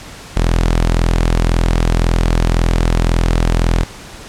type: tone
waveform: sawtooth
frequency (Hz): 41.89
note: E1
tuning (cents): +29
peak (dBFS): -7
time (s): 0.36-3.84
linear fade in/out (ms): 10
effects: pink hiss -34 dBFS RMS until 4.28 s + low-pass 9000 Hz 12 dB/octave